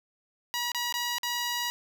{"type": "tone with dropouts", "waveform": "10% pulse", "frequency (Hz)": 963, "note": "B5", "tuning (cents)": -44, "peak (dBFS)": -20, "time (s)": [0.54, 1.7], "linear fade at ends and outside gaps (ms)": 0, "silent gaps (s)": [[0.718, 0.747], [0.925, 0.94], [1.183, 1.232]], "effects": []}